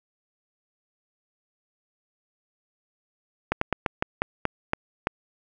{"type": "slowing click train", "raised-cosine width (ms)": 0.5, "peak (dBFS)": -7, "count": 9, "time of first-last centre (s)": [3.52, 5.071], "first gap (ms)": 94, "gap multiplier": 1.2, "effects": []}